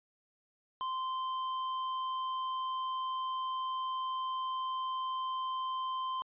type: tone with tanh clipping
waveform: sine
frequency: 1039 Hz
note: C6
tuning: 12 cents flat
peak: -35 dBFS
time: 0.81-6.22 s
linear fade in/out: 0 ms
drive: 11 dB
effects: resampled to 8000 Hz